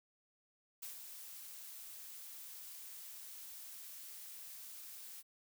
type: noise with ADSR envelope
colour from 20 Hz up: blue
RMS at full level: -45 dBFS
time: 0.82-5.23 s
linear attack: 10 ms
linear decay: 120 ms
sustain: -6 dB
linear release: 35 ms
effects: none